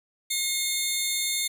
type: tone pair together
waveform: 15% pulse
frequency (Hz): 2151 / 3618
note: C7 / A7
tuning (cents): +47 / +48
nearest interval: major sixth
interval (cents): 901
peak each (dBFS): -23 / -20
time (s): 0.3-1.48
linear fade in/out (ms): 10
effects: none